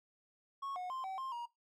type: tone with pitch steps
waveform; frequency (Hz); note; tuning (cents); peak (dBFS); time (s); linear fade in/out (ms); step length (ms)
triangle; 1101 / 728 / 1047 / 765 / 1057 / 949; C#6 / F#5 / C6 / G5 / C6 / A#5; -12 / -28 / +1 / -42 / +17 / +31; -37; 0.62-1.46; 10; 140
effects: noise-tail reverb RT60 0.2 s tail -21 dB re dry